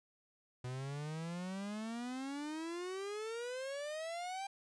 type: exponential sweep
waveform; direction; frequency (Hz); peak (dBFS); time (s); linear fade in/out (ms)
45% pulse; up; 123.3 to 797; -40; 0.64-4.47; 5
effects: resampled to 22050 Hz + 13-bit